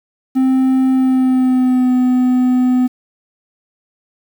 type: tone with pitch glide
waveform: triangle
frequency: 261.3 to 252.1 Hz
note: C4 to B3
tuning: -2 to +36 cents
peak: -8 dBFS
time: 0.35-2.88 s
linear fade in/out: 20 ms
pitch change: -62 cents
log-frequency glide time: 0.93-1.92 s
effects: 7-bit